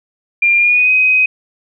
sine tone with pitch glide, 2394 to 2517 Hz, D7 to D#7, +33 to +19 cents, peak -8 dBFS, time 0.42-1.26 s, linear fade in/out 5 ms, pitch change +86 cents, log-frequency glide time 0.58-0.91 s, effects none

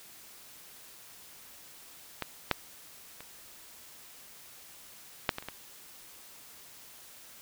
clicks, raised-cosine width 0.3 ms, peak -16 / -8 / -28 / -8 / -19 / -29 / -21 dBFS, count 7, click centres 2.223 / 2.513 / 3.206 / 5.292 / 5.384 / 5.425 / 5.486 s, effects white hiss -52 dBFS RMS until 7.41 s

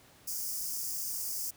white high-pass noise, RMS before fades -36 dBFS, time 0.27-1.51 s, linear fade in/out 10 ms, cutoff 4800 Hz, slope 96 dB/octave, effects pink hiss -59 dBFS RMS until 1.56 s + high-pass 60 Hz 12 dB/octave

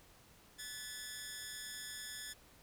10% pulse tone with amplitude modulation, 1731 Hz, A6, 29 cents flat, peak -32 dBFS, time 0.58-2.34 s, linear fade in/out 20 ms, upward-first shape sine, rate 249 Hz, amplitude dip 75%, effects pink hiss -63 dBFS RMS until 2.62 s

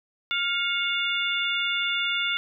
harmonic tone with a mistuned harmonic, 702 Hz, F5, 9 cents sharp, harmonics 2 / 3 / 4 / 5, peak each -29 / -29 / -29 / -29 dBFS, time 0.31-2.37 s, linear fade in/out 0 ms, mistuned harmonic 3, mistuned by +62 cents, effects none

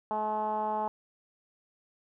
10% pulse tone with low-pass filter, 214.3 Hz, A3, 45 cents flat, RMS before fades -31 dBFS, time 0.11-0.88 s, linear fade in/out 0 ms, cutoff 890 Hz, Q 4.9, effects none

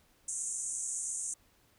white band-pass noise, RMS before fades -37 dBFS, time 0.28-1.34 s, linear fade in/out 5 ms, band 6300 to 9400 Hz, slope 96 dB/octave, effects pink hiss -67 dBFS RMS until 1.78 s

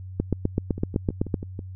two click trains, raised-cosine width 3 ms, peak -9 / -20 dBFS, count 10 / 6, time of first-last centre 0.2-1.342 / 0.78-1.592 s, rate 7.88 / 6.16 Hz, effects added 93 Hz sine -35 dBFS peak until 1.75 s

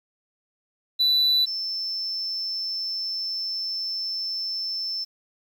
sine tone pair in turn, 3975 / 5306 Hz, B7 / E8, +10 / +10 cents, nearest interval perfect fourth, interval 500 cents, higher second, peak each -15 / -26 dBFS, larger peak first, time 0.99-1.46 / 1.46-5.05 s, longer second, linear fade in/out 20 ms, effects tanh soft clip ceiling -16 dBFS + 9-bit

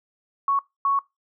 sine tone bursts at uneven times, 1110 Hz, C#6, 2 cents sharp, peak -18 dBFS, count 2, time 0.48-0.59 / 0.85-0.99 s, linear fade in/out 2 ms, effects noise-tail reverb RT60 0.2 s tail -22 dB re dry

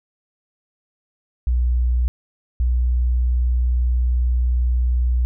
sine tone pair in turn, 61 / 61.25 Hz, B1 / B1, -21 / -14 cents, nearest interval unison, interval 7 cents, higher second, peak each -15 dBFS, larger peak neither, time 1.47-2.08 / 2.6-5.25 s, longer second, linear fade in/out 0 ms, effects none

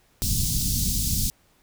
pink band-stop noise, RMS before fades -24 dBFS, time 0.22-1.3 s, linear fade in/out 0 ms, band 200 to 4500 Hz, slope 24 dB/octave, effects pink hiss -62 dBFS RMS until 1.62 s

